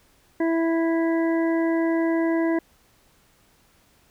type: harmonic tone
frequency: 329.6 Hz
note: E4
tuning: in tune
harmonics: 1 / 2 / 3 / 5 / 6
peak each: -20 / -28 / -34 / -36 / -36 dBFS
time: 0.4-2.59 s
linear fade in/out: 5 ms
effects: pink hiss -60 dBFS RMS until 4.1 s